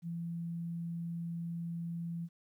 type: tone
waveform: sine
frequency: 168.9 Hz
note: E3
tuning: 42 cents sharp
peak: -36 dBFS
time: 0.02-2.29 s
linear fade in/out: 50 ms
effects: 12-bit